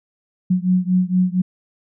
sine beating tone pair, 181.1 / 185.4 Hz, F#3 / F#3, -37 / +4 cents, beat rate 4.3 Hz, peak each -17 / -18 dBFS, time 0.5-1.42 s, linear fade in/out 10 ms, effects none

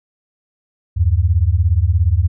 sine beating tone pair, 77.7 / 94.7 Hz, D#2 / F#2, -2 / +41 cents, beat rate 17 Hz, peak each -14 dBFS, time 0.96-2.28 s, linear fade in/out 20 ms, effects none

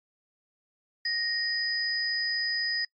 sine tone pair together, 1864.7 / 4978 Hz, A#6 / D#8, 0 / 0 cents, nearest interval octave + perfect fourth, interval 1700 cents, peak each -30 / -28 dBFS, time 1.05-2.85 s, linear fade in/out 5 ms, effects noise-tail reverb RT60 0.1 s tail -26 dB re dry + MP3 32 kbps

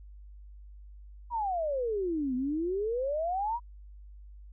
sine exponential two-way sweep, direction down then up, 986 to 246.9 to 986 Hz, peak -28 dBFS, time 1.3-3.6 s, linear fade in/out 50 ms, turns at 2.35 s, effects added 50 Hz sine -46 dBFS peak until 4.52 s

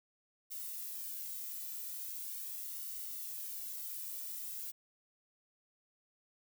violet noise with flanger, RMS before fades -43 dBFS, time 0.5-4.72 s, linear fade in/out 20 ms, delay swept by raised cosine 1.2 to 1.86 ms, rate 0.41 Hz, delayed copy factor -0.5, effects none

